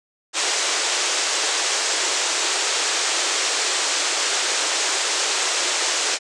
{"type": "band-pass noise", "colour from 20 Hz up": "white", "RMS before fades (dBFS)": -22, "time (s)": [0.33, 6.19], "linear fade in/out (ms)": 50, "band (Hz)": [330, 8000], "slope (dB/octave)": 48, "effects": ["resampled to 24000 Hz"]}